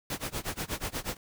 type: noise with tremolo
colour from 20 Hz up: pink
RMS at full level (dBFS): -32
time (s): 0.1-1.17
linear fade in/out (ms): 2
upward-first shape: sine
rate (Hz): 8.3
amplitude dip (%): 95
effects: none